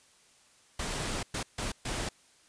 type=noise bursts at uneven times; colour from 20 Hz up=pink; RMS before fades=-34 dBFS; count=4; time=0.79-1.23 / 1.34-1.43 / 1.58-1.72 / 1.85-2.09 s; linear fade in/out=5 ms; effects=white hiss -62 dBFS RMS until 2.48 s + resampled to 22050 Hz

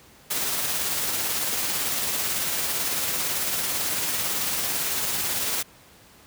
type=noise with tremolo; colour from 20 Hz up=white; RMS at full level=-25 dBFS; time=0.3-5.63 s; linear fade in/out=10 ms; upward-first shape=triangle; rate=18 Hz; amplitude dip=30%; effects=pink hiss -52 dBFS RMS until 6.26 s + high-pass 60 Hz 12 dB/octave

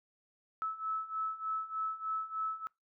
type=beating tone pair; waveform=sine; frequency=1301 / 1304.3 Hz; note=E6 / E6; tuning=-23 / -19 cents; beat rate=3.3 Hz; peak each=-39 / -36 dBFS; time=0.62-2.67 s; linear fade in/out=0 ms; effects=noise-tail reverb RT60 0.2 s tail -25 dB re dry

